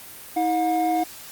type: tone pair together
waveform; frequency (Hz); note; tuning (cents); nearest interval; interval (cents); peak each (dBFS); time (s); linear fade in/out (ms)
triangle; 320.7 / 720; E4 / F#5; -48 / -47; octave + major second; 1401; -22 / -19; 0.36-1.04; 10
effects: white hiss -41 dBFS RMS until 1.31 s + Opus 32 kbps